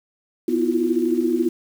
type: tone cluster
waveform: sine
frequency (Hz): 247.1 / 324.4 / 338.4 / 356.7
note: B3 / E4 / E4 / F4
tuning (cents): +1 / -28 / +45 / +37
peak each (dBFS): -23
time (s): 0.48-1.49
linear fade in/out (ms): 5
effects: 7-bit